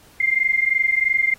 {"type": "tone pair together", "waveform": "sine", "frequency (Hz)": [2093, 2116], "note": ["C7", "C7"], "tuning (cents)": [0, 19], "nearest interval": "unison", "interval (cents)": 19, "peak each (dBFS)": -19, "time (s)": [0.2, 1.34], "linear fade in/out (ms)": 5, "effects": ["pink hiss -51 dBFS RMS until 1.38 s", "AAC 48 kbps"]}